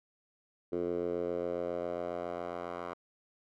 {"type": "tone with band-pass filter sweep", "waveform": "10% pulse", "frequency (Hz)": 87.31, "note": "F2", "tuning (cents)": 0, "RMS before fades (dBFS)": -36, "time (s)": [0.72, 2.94], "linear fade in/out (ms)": 10, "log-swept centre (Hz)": [390, 910], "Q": 2.8, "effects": []}